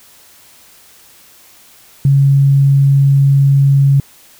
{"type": "tone", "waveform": "sine", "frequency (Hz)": 138.59, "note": "C#3", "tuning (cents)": 0, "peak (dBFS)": -6, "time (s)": [2.05, 4], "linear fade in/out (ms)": 2, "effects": ["white hiss -44 dBFS RMS until 4.39 s"]}